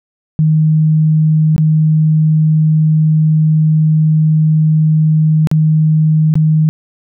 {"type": "tone with dropouts", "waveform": "sine", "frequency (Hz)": 156, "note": "D#3", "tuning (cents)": 5, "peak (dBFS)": -7, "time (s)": [0.39, 6.69], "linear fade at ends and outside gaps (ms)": 0, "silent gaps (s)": [[1.563, 1.58], [5.472, 5.514], [6.34, 6.355]], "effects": []}